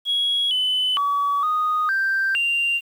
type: tone with pitch steps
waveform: sine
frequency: 3323 / 3016 / 1138 / 1240 / 1570 / 2779 Hz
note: G#7 / F#7 / C#6 / D#6 / G6 / F7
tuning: 0 / +32 / +45 / -6 / +2 / -9 cents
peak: -17 dBFS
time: 0.05-2.81 s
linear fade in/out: 50 ms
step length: 460 ms
effects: tanh soft clip ceiling -15 dBFS + 8-bit